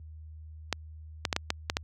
clicks, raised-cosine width 0.2 ms, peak -9 dBFS, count 7, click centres 0.727 / 1.252 / 1.328 / 1.364 / 1.504 / 1.699 / 1.769 s, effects added 78 Hz sine -40 dBFS peak until 1.83 s + high-pass 80 Hz 12 dB/octave

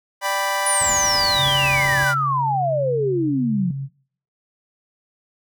25% pulse chord, G major, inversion second, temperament equal, 587.3 / 784 / 987.8 Hz, D5 / G5 / B5, 0 / 0 / 0 cents, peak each -22 / -22 / -19 dBFS, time 0.21-2.15 s, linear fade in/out 50 ms
sine exponential sweep, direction down, 9956 to 169.4 Hz, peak -18 dBFS, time 0.66-3.71 s, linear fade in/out 5 ms
brown noise, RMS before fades -29 dBFS, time 0.81-2.04 s, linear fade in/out 0 ms
sine tone, 137 Hz, C#3, 20 cents flat, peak -24 dBFS, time 1.35-3.89 s, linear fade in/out 50 ms
effects noise-tail reverb RT60 0.6 s tail -25 dB re dry + high-pass 60 Hz 12 dB/octave

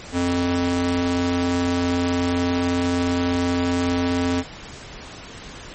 square tone with high-pass filter, 87.7 Hz, F2, 8 cents sharp, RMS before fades -21 dBFS, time 0.12-4.44 s, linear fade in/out 50 ms, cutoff 190 Hz, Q 2.7, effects pink hiss -38 dBFS RMS until 5.74 s + MP3 32 kbps

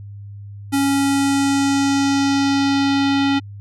square tone with low-pass filter sweep, 277.2 Hz, C#4, in tune, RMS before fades -17 dBFS, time 0.72-3.4 s, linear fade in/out 20 ms, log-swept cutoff 11000 to 3500 Hz, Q 1.9, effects added 101 Hz sine -32 dBFS peak until 3.6 s

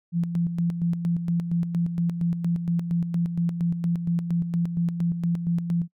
sine tone with tremolo, 170.6 Hz, F3, 40 cents flat, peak -20 dBFS, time 0.12-5.88 s, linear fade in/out 50 ms, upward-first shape square, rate 4.3 Hz, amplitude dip 55%, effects noise-tail reverb RT60 0.1 s tail -26 dB re dry

